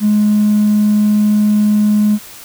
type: tone with hard clipping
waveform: sine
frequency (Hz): 209.9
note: G#3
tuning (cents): +19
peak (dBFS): -9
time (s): 0-2.19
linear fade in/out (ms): 50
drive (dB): 1
effects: white hiss -35 dBFS RMS until 2.44 s